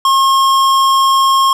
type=tone with tanh clipping; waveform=sine; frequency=1077 Hz; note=C6; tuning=50 cents sharp; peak=-10 dBFS; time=0.05-1.53 s; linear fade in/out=2 ms; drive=18 dB; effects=none